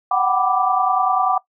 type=chord; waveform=sine; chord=G major seventh; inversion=third; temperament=equal with one note detuned; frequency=740 / 770.1 / 987.8 / 1174.7 Hz; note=F#5 / G5 / B5 / D6; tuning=0 / -31 / 0 / 0 cents; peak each=-19 / -21 / -25 / -19 dBFS; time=0.11-1.38 s; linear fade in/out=5 ms; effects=noise-tail reverb RT60 0.1 s tail -18 dB re dry